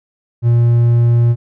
triangle tone, 118.4 Hz, A#2, 27 cents sharp, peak -6 dBFS, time 0.42-1.36 s, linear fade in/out 50 ms, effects none

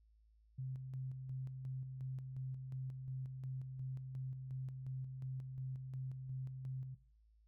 sine tone with tremolo, 130.81 Hz, C3, in tune, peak -40 dBFS, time 0.58-6.95 s, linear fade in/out 10 ms, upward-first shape square, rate 2.8 Hz, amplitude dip 40%, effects noise-tail reverb RT60 0.4 s tail -17 dB re dry + added 54 Hz sine -66 dBFS peak until 7.47 s

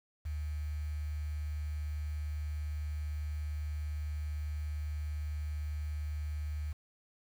sine tone with quantisation, 75.2 Hz, D2, 42 cents sharp, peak -34 dBFS, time 0.25-6.73 s, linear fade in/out 10 ms, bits 9, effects none

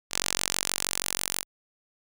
sawtooth tone with band-pass filter sweep, 46.25 Hz, F#1, in tune, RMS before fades -30 dBFS, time 0.1-1.45 s, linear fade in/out 50 ms, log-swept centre 6700 to 11000 Hz, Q 0.98, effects none

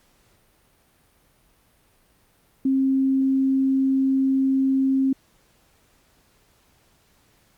sine tone, 267.3 Hz, C4, 37 cents sharp, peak -17 dBFS, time 2.65-5.13 s, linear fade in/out 5 ms, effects pink hiss -61 dBFS RMS until 7.57 s + Opus 48 kbps

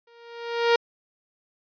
sawtooth tone with exponential growth, 468.6 Hz, A#4, 9 cents sharp, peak -11 dBFS, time 0.07-0.76 s, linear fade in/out 5 ms, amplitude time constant 150 ms, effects resampled to 11025 Hz

